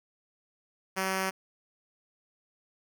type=tone; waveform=5% pulse; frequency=190.1 Hz; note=F#3; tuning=47 cents sharp; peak=-17 dBFS; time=0.96-1.31 s; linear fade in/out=20 ms; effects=none